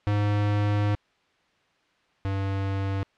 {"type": "tone pair in turn", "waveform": "square", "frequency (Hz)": [103.4, 97.6], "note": ["G#2", "G2"], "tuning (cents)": [-7, -7], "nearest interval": "minor second", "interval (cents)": 100, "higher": "first", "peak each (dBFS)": [-22, -26], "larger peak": "first", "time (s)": [[0.07, 0.95], [2.25, 3.03]], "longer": "first", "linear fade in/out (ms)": 0, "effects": ["white hiss -65 dBFS RMS until 3.17 s", "low-pass 3000 Hz 12 dB/octave"]}